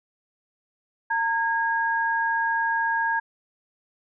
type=tone pair together; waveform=sine; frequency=914 / 1638 Hz; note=A#5 / G#6; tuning=-34 / -24 cents; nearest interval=minor seventh; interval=1010 cents; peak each=-24 dBFS; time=1.1-3.2 s; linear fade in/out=10 ms; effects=none